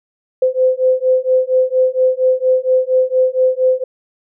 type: beating tone pair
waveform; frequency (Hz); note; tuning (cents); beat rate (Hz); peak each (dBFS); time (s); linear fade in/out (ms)
sine; 512 / 516.3; C5 / C5; -38 / -23; 4.3; -14; 0.42-3.84; 5
effects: none